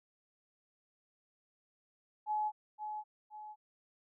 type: tone with echo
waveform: sine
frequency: 850 Hz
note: G#5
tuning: 40 cents sharp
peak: -31 dBFS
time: 2.26-2.52 s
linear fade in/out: 50 ms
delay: 520 ms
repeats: 2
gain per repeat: -7 dB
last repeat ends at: 3.56 s
effects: none